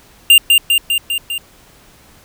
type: tone with echo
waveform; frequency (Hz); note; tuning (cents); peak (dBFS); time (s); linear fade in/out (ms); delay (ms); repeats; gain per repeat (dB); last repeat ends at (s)
square; 2794; F7; 0; -4; 0.3-0.38; 2; 200; 5; -3; 1.38
effects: pink hiss -46 dBFS RMS until 2.24 s